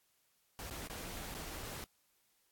pink noise with dropouts, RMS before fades -45 dBFS, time 0.59-1.84 s, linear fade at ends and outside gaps 0 ms, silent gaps 0.699-0.709 / 0.874-0.899 / 1.343-1.349 / 1.627-1.631 s, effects white hiss -75 dBFS RMS until 2.51 s + AAC 64 kbps

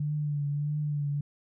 sine tone with vibrato, 146.83 Hz, D3, in tune, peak -27 dBFS, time 0-1.21 s, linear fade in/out 5 ms, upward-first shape triangle, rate 1.6 Hz, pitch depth 45 cents each way, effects none

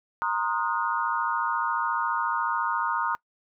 sine chord, C half-diminished seventh, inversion third, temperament equal with one note detuned, 932.3 / 1046.5 / 1244.5 / 1442.8 Hz, Bb5 / C6 / Eb6 / Gb6, 0 / 0 / 0 / -44 cents, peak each -28 / -32 / -29 / -31 dBFS, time 0.22-3.15 s, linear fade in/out 0 ms, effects noise-tail reverb RT60 0.1 s tail -23 dB re dry

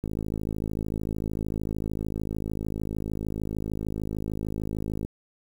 click train, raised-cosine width 3 ms, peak -18 dBFS, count 268, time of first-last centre 0.04-5.049 s, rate 53.3 Hz, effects 8-bit

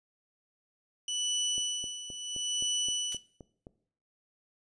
25% pulse tone with tremolo, 2970 Hz, F#7, 6 cents sharp, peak -25 dBFS, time 1.08-3.17 s, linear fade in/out 2 ms, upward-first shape sine, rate 0.75 Hz, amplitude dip 75%
click train, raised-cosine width 2 ms, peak -33 dBFS, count 9, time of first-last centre 1.58-3.669 s, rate 3.83 Hz
blue noise with exponential decay, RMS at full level -34 dBFS, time 3.12-3.2 s, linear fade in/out 2 ms, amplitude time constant 16 ms
effects noise-tail reverb RT60 0.6 s tail -18 dB re dry + resampled to 22050 Hz

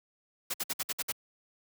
white noise bursts, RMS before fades -32 dBFS, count 7, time 0.5-1.122 s, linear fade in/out 10 ms, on 40 ms, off 57 ms, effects high-pass 100 Hz 12 dB/octave

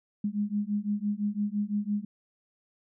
sine beating tone pair, 203.7 / 209.6 Hz, G#3 / G#3, -33 / +16 cents, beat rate 5.9 Hz, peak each -30 dBFS, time 0.24-2.05 s, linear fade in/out 5 ms, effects none

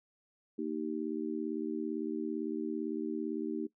harmonic tone, 77.78 Hz, D#2, in tune, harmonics 3 / 4 / 5, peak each -38 / -36 / -39 dBFS, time 0.58-3.67 s, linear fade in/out 10 ms, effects noise-tail reverb RT60 0.1 s tail -18 dB re dry

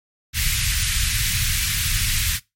pink band-stop noise, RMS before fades -21 dBFS, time 0.33-2.4 s, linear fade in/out 50 ms, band 130 to 1800 Hz, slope 24 dB/octave, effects noise-tail reverb RT60 0.2 s tail -21 dB re dry + MP3 64 kbps

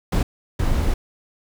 brown noise bursts at uneven times, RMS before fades -19 dBFS, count 2, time 0.12-0.23 / 0.59-0.94 s, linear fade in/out 5 ms, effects none

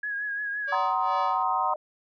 sine tone with vibrato, 1661.2 Hz, G#6, in tune, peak -28 dBFS, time 0.03-0.75 s, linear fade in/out 5 ms, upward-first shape triangle, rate 5.8 Hz, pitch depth 46 cents each way
sawtooth tone with tremolo, 574 Hz, D5, 40 cents flat, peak -28 dBFS, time 0.67-1.44 s, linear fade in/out 20 ms, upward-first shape sine, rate 2.4 Hz, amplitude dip 90%
sine chord, C half-diminished seventh, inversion second, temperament just, 753.5 / 941.9 / 1046.5 / 1255.8 Hz, Gb5 / Bb5 / C6 / Eb6, +31 / +18 / 0 / +16 cents, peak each -28 / -28 / -28 / -30 dBFS, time 0.72-1.74 s, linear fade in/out 5 ms
sine tone with exponential growth, 608 Hz, D#5, 40 cents flat, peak -32 dBFS, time 1.02-1.76 s, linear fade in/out 2 ms, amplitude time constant 160 ms
effects resampled to 11025 Hz

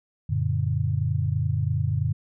sine chord, Gb augmented, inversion none, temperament just, 92.5 / 115.62 / 144.53 Hz, Gb2 / Bb2 / D3, 0 / -14 / -27 cents, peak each -26 dBFS, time 0.29-2.13 s, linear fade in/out 10 ms, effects none

